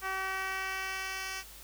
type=tone with band-pass filter sweep; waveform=10% pulse; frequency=381.5 Hz; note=G4; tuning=47 cents flat; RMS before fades=-36 dBFS; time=0.01-1.44 s; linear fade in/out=50 ms; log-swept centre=1300 to 4300 Hz; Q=0.85; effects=added 50 Hz sine -54 dBFS peak until 1.63 s + white hiss -51 dBFS RMS until 1.63 s